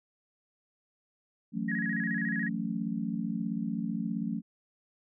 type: chord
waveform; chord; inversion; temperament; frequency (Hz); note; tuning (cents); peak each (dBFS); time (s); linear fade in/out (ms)
sine; F# minor seventh; third; just; 166.5 / 185 / 222 / 277.5; E3 / F#3 / A3 / C#4; +18 / 0 / +16 / +2; -39 / -35 / -33 / -38; 1.52-4.42; 50
type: tone with vibrato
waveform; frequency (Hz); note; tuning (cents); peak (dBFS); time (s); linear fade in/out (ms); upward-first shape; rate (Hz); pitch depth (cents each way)
sine; 1781; A6; +21; -32; 1.68-2.49; 10; square; 14; 96
effects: none